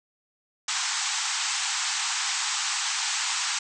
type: band-pass noise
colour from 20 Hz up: white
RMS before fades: -28 dBFS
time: 0.68-3.59 s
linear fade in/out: 5 ms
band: 770 to 8100 Hz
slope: 96 dB/octave
effects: none